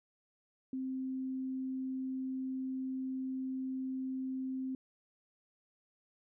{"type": "tone", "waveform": "sine", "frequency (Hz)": 261.6, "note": "C4", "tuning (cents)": 0, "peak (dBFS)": -35, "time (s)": [0.73, 4.75], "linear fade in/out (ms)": 2, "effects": []}